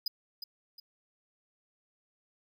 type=tone with echo; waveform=square; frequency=4978 Hz; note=D#8; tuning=in tune; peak=-29 dBFS; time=0.06-0.08 s; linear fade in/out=5 ms; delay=360 ms; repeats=2; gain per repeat=-9 dB; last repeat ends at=0.8 s; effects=none